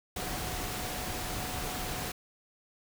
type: tone in noise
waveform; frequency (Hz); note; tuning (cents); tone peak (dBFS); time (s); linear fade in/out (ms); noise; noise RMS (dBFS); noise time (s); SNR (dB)
sine; 732; F#5; -19; -44; 0.16-2.12; 5; pink; -36; 0.16-2.12; -11
effects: none